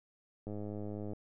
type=click train; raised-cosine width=2 ms; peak=-29 dBFS; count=70; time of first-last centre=0.47-1.133 s; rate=104 Hz; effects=none